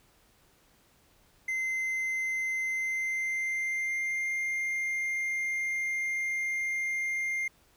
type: tone with pitch glide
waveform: triangle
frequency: 2069 to 2109 Hz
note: C7 to C7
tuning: -20 to +13 cents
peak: -27 dBFS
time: 1.48-7.48 s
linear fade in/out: 5 ms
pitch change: +33 cents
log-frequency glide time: 2.7-4.32 s
effects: pink hiss -64 dBFS RMS until 7.76 s